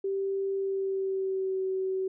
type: tone with pitch glide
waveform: sine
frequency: 390.4 to 378.8 Hz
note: G4 to F#4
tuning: -7 to +41 cents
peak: -27 dBFS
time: 0.04-2.08 s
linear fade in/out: 5 ms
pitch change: -52 cents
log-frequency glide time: 0.55-1.63 s
effects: none